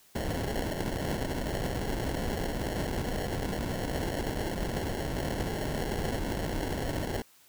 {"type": "noise with sample-and-hold", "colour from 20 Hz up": "pink", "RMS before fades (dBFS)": -32, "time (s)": [0.15, 7.22], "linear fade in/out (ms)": 5, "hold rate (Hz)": 1225, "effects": ["white hiss -60 dBFS RMS until 7.48 s"]}